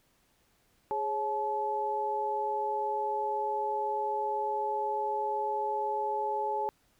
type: tone cluster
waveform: sine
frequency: 416 / 548 / 862 Hz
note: G#4 / C#5 / A5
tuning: +3 / -20 / -36 cents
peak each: -35 / -38 / -30 dBFS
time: 0.91-6.69 s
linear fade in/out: 0 ms
effects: pink hiss -69 dBFS RMS until 6.99 s